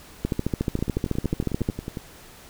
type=two click trains; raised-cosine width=3 ms; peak=-10 / -17 dBFS; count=21 / 14; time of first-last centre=0.25-1.689 / 0.79-1.972 s; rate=13.9 / 11 Hz; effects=pink hiss -47 dBFS RMS until 2.49 s